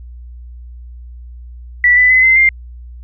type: tone with pitch steps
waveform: sine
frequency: 1960 / 1994.3 / 2029 / 2065 / 2101 Hz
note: B6 / B6 / B6 / C7 / C7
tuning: -14 / +16 / +46 / -23 / +7 cents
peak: -6 dBFS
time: 1.84-2.49 s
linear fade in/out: 2 ms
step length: 130 ms
effects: added 60 Hz sine -30 dBFS peak until 3.03 s